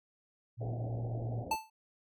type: tone with tremolo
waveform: sine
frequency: 116.54 Hz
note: A#2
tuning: in tune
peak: -33 dBFS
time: 0.57-1.45 s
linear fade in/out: 50 ms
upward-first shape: triangle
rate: 9 Hz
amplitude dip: 30%
type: low-pass noise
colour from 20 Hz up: white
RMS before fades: -44 dBFS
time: 0.6-1.56 s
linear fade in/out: 20 ms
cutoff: 770 Hz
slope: 96 dB/octave
type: tone with exponential decay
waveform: square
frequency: 880 Hz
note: A5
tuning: in tune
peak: -27 dBFS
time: 1.51-1.7 s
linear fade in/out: 5 ms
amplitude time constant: 41 ms
effects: none

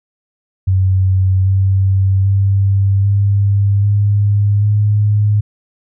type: tone with pitch steps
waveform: sine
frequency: 94.4 / 96.33 / 98.3 / 100.3 / 102.35 / 104.44 Hz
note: F#2 / G2 / G2 / G2 / G#2 / G#2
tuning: +35 / -30 / +5 / +40 / -25 / +10 cents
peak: -9 dBFS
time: 0.67-5.41 s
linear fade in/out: 10 ms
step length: 790 ms
effects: none

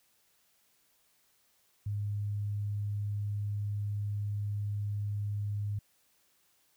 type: tone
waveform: sine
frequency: 102.9 Hz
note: G#2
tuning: 16 cents flat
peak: -31 dBFS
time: 1.86-5.79 s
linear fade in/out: 5 ms
effects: white hiss -70 dBFS RMS until 6.76 s

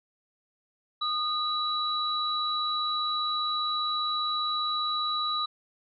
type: tone pair together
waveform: sine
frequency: 1230 / 3925 Hz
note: D#6 / B7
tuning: -20 / -11 cents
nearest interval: octave + minor sixth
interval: 2009 cents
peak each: -29 / -29 dBFS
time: 1.01-5.46 s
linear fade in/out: 10 ms
effects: none

